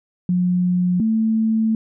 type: tone pair in turn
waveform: sine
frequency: 179.5 / 221.5 Hz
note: F3 / A3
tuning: +48 / +12 cents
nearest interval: major third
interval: 364 cents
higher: second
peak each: -15 dBFS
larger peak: neither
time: 0.29-1 / 1-1.75 s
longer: second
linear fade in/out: 2 ms
effects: none